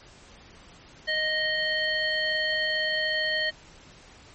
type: harmonic tone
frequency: 622.3 Hz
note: D#5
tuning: in tune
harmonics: 1 / 3 / 5 / 7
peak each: -32 / -26 / -31 / -32 dBFS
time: 1.07-3.51 s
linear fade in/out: 20 ms
effects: pink hiss -51 dBFS RMS until 4.34 s + MP3 32 kbps